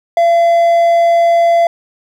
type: tone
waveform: triangle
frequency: 680 Hz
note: F5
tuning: 46 cents flat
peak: -5 dBFS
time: 0.17-1.67 s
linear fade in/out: 2 ms
effects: none